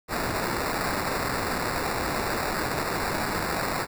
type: noise with sample-and-hold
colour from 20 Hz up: white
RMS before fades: -28 dBFS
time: 0.08-3.87 s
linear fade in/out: 50 ms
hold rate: 3150 Hz
effects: none